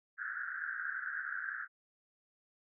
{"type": "band-pass noise", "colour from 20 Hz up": "white", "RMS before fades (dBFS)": -40, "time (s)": [0.17, 1.68], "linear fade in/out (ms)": 50, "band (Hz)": [1400, 1700], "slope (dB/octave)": 96, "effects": []}